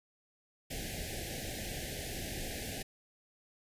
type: band-stop noise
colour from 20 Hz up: pink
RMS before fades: -40 dBFS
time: 0.7-2.83 s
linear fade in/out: 10 ms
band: 800 to 1600 Hz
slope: 96 dB/octave
effects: resampled to 32000 Hz